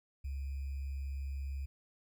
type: tone with sample-and-hold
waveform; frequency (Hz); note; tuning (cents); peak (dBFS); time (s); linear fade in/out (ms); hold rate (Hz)
sine; 68.5; C#2; -20; -36; 0.24-1.66; 10; 2450
effects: none

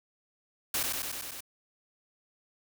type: noise with echo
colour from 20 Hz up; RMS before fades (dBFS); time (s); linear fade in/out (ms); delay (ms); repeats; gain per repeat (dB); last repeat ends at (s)
white; -30; 0.74-0.83; 2; 96; 6; -2; 1.406
effects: none

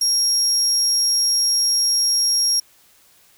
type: tone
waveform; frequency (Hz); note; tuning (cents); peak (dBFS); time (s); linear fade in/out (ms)
35% pulse; 5590; F8; +1; -13; 0.01-2.6; 5
effects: white hiss -54 dBFS RMS until 3.37 s

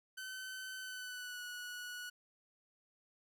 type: tone with pitch glide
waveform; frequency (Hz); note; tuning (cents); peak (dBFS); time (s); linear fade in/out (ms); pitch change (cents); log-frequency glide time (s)
sawtooth; 1525 to 1467.1; G6 to F#6; -48 to -15; -40; 0.17-2.1; 10; -67; 0.79-1.42
effects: none

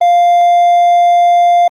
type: tone with hard clipping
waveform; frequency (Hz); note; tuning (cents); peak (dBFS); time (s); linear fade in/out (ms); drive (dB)
triangle; 698.5; F5; 0; -6; 0.01-1.68; 5; 5
effects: Opus 24 kbps

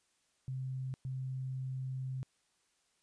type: tone bursts at uneven times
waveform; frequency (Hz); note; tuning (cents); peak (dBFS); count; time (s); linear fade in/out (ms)
sine; 130.81; C3; 0; -36; 2; 0.48-0.94 / 1.05-2.23; 0
effects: white hiss -75 dBFS RMS until 3.02 s + resampled to 22050 Hz

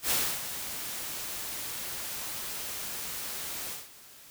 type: noise with ADSR envelope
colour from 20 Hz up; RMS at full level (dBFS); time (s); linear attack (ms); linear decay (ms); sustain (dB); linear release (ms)
white; -26; 0.02-3.89; 85; 290; -11; 190
effects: white hiss -52 dBFS RMS until 4.3 s

